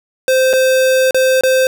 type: tone with dropouts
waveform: square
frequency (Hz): 520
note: C5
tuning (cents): -11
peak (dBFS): -10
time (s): 0.28-1.67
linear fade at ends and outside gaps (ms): 1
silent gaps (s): 0.531-0.535 / 1.109-1.145 / 1.41-1.435
effects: none